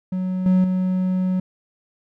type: tone with level steps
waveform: triangle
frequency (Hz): 185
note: F#3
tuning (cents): 0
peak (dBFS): -19 / -11 / -16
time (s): 0.12-1.4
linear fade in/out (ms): 5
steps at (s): 0.46 / 0.64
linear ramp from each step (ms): 2
effects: none